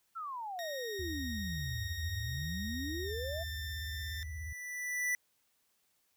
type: exponential two-way sweep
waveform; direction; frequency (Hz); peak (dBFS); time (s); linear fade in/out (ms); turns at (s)
sine; down then up; 1381 to 80 to 693; -38; 0.15-3.44; 20; 2.01
type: tone with pitch glide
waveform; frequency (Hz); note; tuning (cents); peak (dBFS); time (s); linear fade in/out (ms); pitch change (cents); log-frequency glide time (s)
20% pulse; 1864.7 to 1786.7; A#6 to A6; 0 to +26; -36; 0.59-4.23; 0; -74; 3.03-3.14
type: tone with vibrato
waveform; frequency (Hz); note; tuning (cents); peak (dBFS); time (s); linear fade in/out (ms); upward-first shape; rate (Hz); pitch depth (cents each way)
sine; 77.78; D#2; 0; -39; 0.99-4.53; 5; triangle; 17; 270
type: tone with exponential growth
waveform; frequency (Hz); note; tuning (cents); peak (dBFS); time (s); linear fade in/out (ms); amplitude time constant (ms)
square; 1975.5; B6; 0; -30; 3.4-5.15; 1; 380
effects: white hiss -75 dBFS RMS until 6.16 s